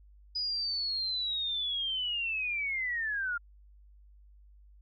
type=linear sweep; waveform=sine; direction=down; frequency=4978 to 1384 Hz; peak=-30 dBFS; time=0.35-3.38 s; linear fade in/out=10 ms; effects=added 50 Hz sine -54 dBFS peak until 4.81 s